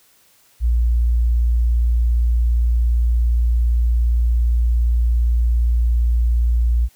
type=tone; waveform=sine; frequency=58.7 Hz; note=A#1; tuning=13 cents sharp; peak=-13 dBFS; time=0.6-6.89 s; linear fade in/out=50 ms; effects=white hiss -55 dBFS RMS until 6.95 s